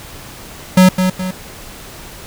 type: tone with echo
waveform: square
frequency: 185 Hz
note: F#3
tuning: in tune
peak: -5 dBFS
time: 0.77-0.89 s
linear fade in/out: 5 ms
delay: 210 ms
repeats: 2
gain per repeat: -7 dB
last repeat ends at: 1.31 s
effects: pink hiss -34 dBFS RMS until 2.26 s